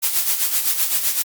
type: noise with tremolo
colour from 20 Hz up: blue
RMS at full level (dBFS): -17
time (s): 0.02-1.23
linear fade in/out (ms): 20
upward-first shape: sine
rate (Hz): 7.8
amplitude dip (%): 60
effects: Opus 48 kbps